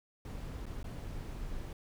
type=noise with dropouts; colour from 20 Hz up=brown; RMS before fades=-41 dBFS; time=0.25-1.73 s; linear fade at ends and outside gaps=2 ms; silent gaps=0.657-0.664 / 0.83-0.842 s; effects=none